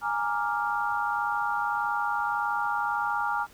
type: chord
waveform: sine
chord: Bb dominant seventh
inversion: third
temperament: equal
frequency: 830.6 / 932.3 / 1174.7 / 1396.9 Hz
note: Ab5 / Bb5 / D6 / F6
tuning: 0 / 0 / 0 / 0 cents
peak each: -30 / -31 / -33 / -30 dBFS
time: 0.01-3.47 s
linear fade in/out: 50 ms
effects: pink hiss -55 dBFS RMS until 3.53 s